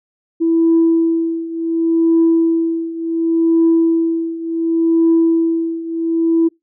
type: tone with tremolo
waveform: sine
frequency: 330 Hz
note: E4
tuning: 2 cents sharp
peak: -7 dBFS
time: 0.4-6.49 s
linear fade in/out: 20 ms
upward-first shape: triangle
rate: 0.69 Hz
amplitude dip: 85%
effects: noise-tail reverb RT60 0.2 s tail -26 dB re dry + tanh soft clip ceiling -5 dBFS